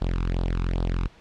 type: tone with flanger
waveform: sawtooth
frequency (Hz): 43.44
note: F1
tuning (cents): -8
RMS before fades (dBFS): -25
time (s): 0.01-1.08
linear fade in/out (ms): 10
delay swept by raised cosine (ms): 0.22 to 0.82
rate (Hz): 2.5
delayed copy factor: +0.95
effects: pink hiss -53 dBFS RMS until 1.2 s + low-pass 4000 Hz 12 dB/octave